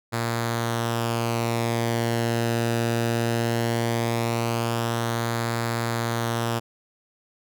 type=tone with flanger; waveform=sawtooth; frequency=116.54 Hz; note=A#2; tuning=in tune; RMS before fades=-25 dBFS; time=0.12-6.6 s; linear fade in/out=20 ms; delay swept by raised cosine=0.34 to 0.92 ms; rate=0.18 Hz; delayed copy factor=-0.5; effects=none